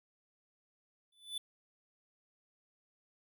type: tone with exponential growth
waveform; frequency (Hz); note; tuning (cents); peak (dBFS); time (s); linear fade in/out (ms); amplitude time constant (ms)
square; 3490; A7; -15; -35; 1.12-1.38; 5; 56
effects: none